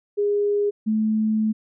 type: tone pair in turn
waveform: sine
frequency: 410 / 217.2 Hz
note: G#4 / A3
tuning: -22 / -22 cents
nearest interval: major seventh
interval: 1100 cents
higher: first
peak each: -18 dBFS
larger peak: neither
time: 0.17-0.71 / 0.86-1.53 s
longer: second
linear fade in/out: 20 ms
effects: none